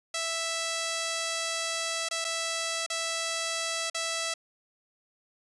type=tone with dropouts; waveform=5% pulse; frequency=659.3 Hz; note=E5; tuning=in tune; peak=-18 dBFS; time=0.14-4.34 s; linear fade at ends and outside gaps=5 ms; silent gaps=2.088-2.11 / 2.245-2.248 / 2.864-2.9 / 3.9-3.945 s; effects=resampled to 24000 Hz